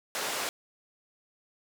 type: band-pass noise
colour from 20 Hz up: pink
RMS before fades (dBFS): -33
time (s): 0.15-0.49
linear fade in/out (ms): 0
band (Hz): 510 to 12000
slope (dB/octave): 12
effects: none